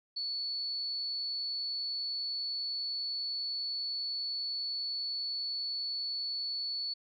sine tone, 4435 Hz, C#8, in tune, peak -33 dBFS, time 0.16-6.94 s, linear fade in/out 10 ms, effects none

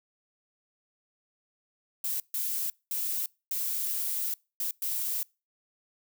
violet noise bursts at uneven times, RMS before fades -31 dBFS, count 6, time 2.04-2.2 / 2.34-2.7 / 2.91-3.26 / 3.51-4.34 / 4.6-4.71 / 4.82-5.23 s, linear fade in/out 2 ms, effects noise-tail reverb RT60 0.3 s tail -26 dB re dry

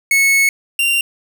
45% pulse tone pair in turn, 2200 / 2772 Hz, C#7 / F7, -14 / -14 cents, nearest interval major third, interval 400 cents, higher second, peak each -10 / -13 dBFS, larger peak first, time 0.11-0.49 / 0.79-1.01 s, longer first, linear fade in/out 2 ms, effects none

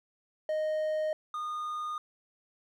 triangle tone pair in turn, 620 / 1224.7 Hz, D#5 / D#6, -6 / -28 cents, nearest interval octave, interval 1178 cents, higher second, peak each -26 / -31 dBFS, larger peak first, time 0.49-1.13 / 1.34-1.98 s, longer neither, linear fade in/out 2 ms, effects none

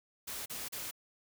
white noise bursts, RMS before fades -41 dBFS, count 3, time 0.27-0.912 s, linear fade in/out 10 ms, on 190 ms, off 36 ms, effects none

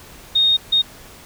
sine tone bursts at uneven times, 3707 Hz, A#7, 10 cents flat, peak -12 dBFS, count 2, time 0.35-0.57 / 0.72-0.82 s, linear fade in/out 10 ms, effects pink hiss -42 dBFS RMS until 1.25 s

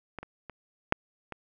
clicks, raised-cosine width 0.5 ms, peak -22 / -26 / -26 / -6 / -23 dBFS, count 5, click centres 0.187 / 0.23 / 0.497 / 0.924 / 1.323 s, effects none

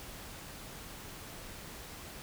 silence, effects pink hiss -47 dBFS RMS until 2.22 s

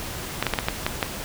clicks, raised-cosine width 0.3 ms, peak -5 dBFS, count 7, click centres 0.426 / 0.467 / 0.537 / 0.588 / 0.685 / 0.865 / 1.028 s, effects pink hiss -33 dBFS RMS until 1.24 s

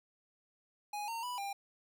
square tone with pitch steps, 830 / 917 / 986 / 798 Hz, G#5 / A#5 / B5 / G5, -1 / -29 / -3 / +31 cents, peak -38 dBFS, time 0.93-1.53 s, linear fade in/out 5 ms, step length 150 ms, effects none

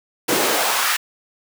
pink noise with high-pass filter sweep, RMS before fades -19 dBFS, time 0.28-0.97 s, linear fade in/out 10 ms, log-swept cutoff 260 to 1600 Hz, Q 1.6, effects none

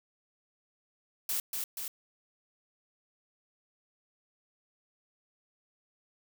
blue noise with echo, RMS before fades -32 dBFS, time 1.29-1.4 s, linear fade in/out 2 ms, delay 240 ms, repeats 2, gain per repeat -3 dB, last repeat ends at 1.88 s, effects none

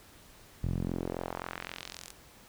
sawtooth tone with band-pass filter sweep, 43.75 Hz, F1, 4 cents sharp, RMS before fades -37 dBFS, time 0.63-2.12 s, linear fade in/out 0 ms, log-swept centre 110 to 8800 Hz, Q 1.3, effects pink hiss -56 dBFS RMS until 2.48 s

